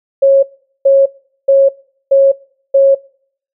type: tone bursts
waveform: sine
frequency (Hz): 547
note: C#5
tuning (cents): -23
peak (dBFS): -4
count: 5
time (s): 0.22-2.95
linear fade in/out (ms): 10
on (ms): 210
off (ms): 420
effects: noise-tail reverb RT60 0.6 s tail -24 dB re dry